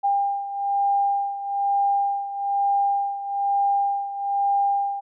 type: beating tone pair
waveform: sine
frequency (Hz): 800 / 801.1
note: G5 / G5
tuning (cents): +35 / +37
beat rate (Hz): 1.1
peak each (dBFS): -21 / -26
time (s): 0.03-5.01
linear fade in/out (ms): 20
effects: none